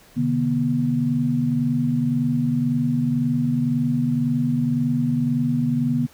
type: tone cluster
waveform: sine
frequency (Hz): 129.6 / 151.5 / 241.3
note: C3 / D#3 / B3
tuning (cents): -16 / -46 / -40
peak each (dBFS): -26 / -24 / -20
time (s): 0.16-6.07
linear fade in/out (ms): 20
effects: pink hiss -51 dBFS RMS until 6.13 s